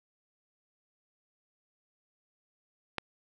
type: click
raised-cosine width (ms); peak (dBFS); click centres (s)
0.3; -15; 2.983
effects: none